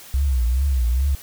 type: tone with vibrato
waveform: sine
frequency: 64 Hz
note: C2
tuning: 38 cents flat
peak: -16 dBFS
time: 0.14-1.15 s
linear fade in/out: 0 ms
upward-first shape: triangle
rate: 2.4 Hz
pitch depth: 200 cents each way
effects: white hiss -42 dBFS RMS until 1.22 s